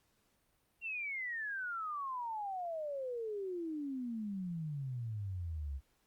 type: exponential sweep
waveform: sine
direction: down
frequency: 2771 to 65.41 Hz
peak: -37 dBFS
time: 0.81-5.81 s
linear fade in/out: 50 ms
effects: pink hiss -75 dBFS RMS until 6.06 s + Opus 48 kbps